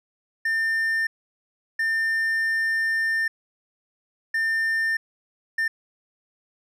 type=tone bursts at uneven times; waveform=triangle; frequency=1800 Hz; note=A6; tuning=39 cents sharp; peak=-19 dBFS; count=4; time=0.45-1.07 / 1.79-3.28 / 4.34-4.97 / 5.58-5.68 s; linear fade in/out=5 ms; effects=none